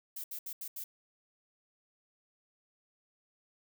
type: noise bursts at uneven times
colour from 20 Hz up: violet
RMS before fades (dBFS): -41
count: 5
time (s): 0.16-0.24 / 0.31-0.39 / 0.46-0.53 / 0.61-0.68 / 0.76-0.84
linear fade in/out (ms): 5
effects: none